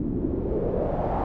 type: noise with low-pass filter sweep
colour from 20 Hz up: pink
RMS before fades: -26 dBFS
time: 0-1.24 s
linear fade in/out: 2 ms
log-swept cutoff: 260 to 820 Hz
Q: 3.2
effects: none